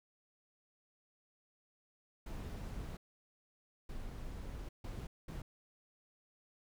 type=noise bursts at uneven times; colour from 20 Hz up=brown; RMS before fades=-44 dBFS; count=4; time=2.26-2.97 / 3.89-4.69 / 4.84-5.07 / 5.28-5.42 s; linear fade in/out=5 ms; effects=none